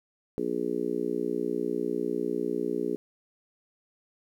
harmonic tone, 60 Hz, B1, 49 cents flat, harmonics 3 / 4 / 5 / 6 / 7 / 8, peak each -40 / -35 / -33 / -33 / -31 / -40 dBFS, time 0.38-2.96 s, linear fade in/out 0 ms, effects 10-bit

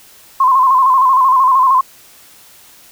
sine tone with vibrato, 1046.5 Hz, C6, in tune, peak -7 dBFS, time 0.4-1.81 s, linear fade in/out 5 ms, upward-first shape square, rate 13 Hz, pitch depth 54 cents each way, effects white hiss -43 dBFS RMS until 2.91 s

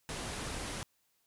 pink low-pass noise, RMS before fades -40 dBFS, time 0.09-0.83 s, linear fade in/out 0 ms, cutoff 11000 Hz, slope 96 dB/octave, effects white hiss -75 dBFS RMS until 1.26 s

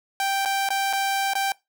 sawtooth tone with dropouts, 784 Hz, G5, in tune, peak -18 dBFS, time 0.2-1.52 s, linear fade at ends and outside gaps 1 ms, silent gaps 0.451-0.457 / 0.689-0.704 / 0.929-0.933 / 1.335-1.353 s, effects noise-tail reverb RT60 0.2 s tail -21 dB re dry

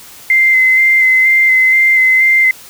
sine tone with vibrato, 2071 Hz, C7, 18 cents flat, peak -6 dBFS, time 0.3-2.51 s, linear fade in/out 2 ms, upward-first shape square, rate 2.1 Hz, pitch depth 16 cents each way, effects white hiss -36 dBFS RMS until 2.69 s

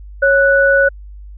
sine tone pair together, 551.7 / 1480 Hz, C#5 / F#6, -8 / 0 cents, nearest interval octave + perfect fourth, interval 1708 cents, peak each -11 dBFS, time 0.22-0.89 s, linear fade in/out 10 ms, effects added 50 Hz sine -31 dBFS peak until 1.37 s

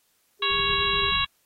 sine tone with vibrato, 401.3 Hz, G4, 41 cents sharp, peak -33 dBFS, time 0.39-1.13 s, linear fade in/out 50 ms, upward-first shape square, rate 7.3 Hz, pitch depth 18 cents each way
harmonic tone, 554.4 Hz, C#5, in tune, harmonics 2 / 3 / 4 / 5 / 6 / 7, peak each -27 / -33 / -33 / -27 / -30 / -27 dBFS, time 0.42-1.25 s, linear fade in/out 5 ms
pink low-pass noise, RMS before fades -38 dBFS, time 0.5-1.25 s, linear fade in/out 5 ms, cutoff 200 Hz, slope 96 dB/octave
effects white hiss -67 dBFS RMS until 1.45 s + AAC 48 kbps

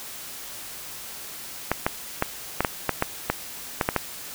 clicks, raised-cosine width 0.5 ms, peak -5 dBFS, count 11, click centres 1.716 / 1.865 / 2.224 / 2.606 / 2.648 / 2.893 / 3.024 / 3.3 / 3.812 / 3.889 / 3.963 s, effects white hiss -38 dBFS RMS until 4.34 s

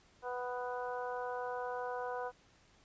harmonic tone, 247.7 Hz, B3, 5 cents sharp, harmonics 2 / 3 / 4 / 5 / 6, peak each -40 / -42 / -43 / -50 / -47 dBFS, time 0.22-2.32 s, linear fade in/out 50 ms, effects pink hiss -66 dBFS RMS until 2.84 s + resampled to 16000 Hz

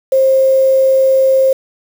sine tone with quantisation, 531 Hz, C5, 25 cents sharp, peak -7 dBFS, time 0.12-1.53 s, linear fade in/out 5 ms, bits 5, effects none

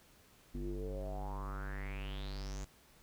square tone with low-pass filter sweep, 49 Hz, G1, in tune, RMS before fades -41 dBFS, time 0.54-2.65 s, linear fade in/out 10 ms, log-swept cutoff 280 to 7100 Hz, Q 7.1, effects pink hiss -64 dBFS RMS until 3.02 s

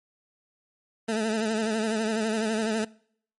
20% pulse tone with vibrato, 219.6 Hz, A3, 3 cents flat, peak -20 dBFS, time 1.08-2.85 s, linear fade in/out 10 ms, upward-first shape sine, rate 12 Hz, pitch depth 59 cents each way, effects noise-tail reverb RT60 0.6 s tail -23 dB re dry + MP3 48 kbps

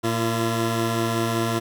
15% pulse tone pair together, 114.94 / 339.6 Hz, A#2 / F4, -24 / -48 cents, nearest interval octave + perfect fifth, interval 1876 cents, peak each -17 / -19 dBFS, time 0.03-1.6 s, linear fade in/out 20 ms, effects none

